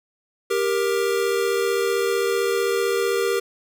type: tone pair together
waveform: square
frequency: 394.4 / 470 Hz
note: G4 / A#4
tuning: +11 / +14 cents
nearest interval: minor third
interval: 303 cents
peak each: -23 dBFS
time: 0.5-3.4 s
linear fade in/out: 10 ms
effects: none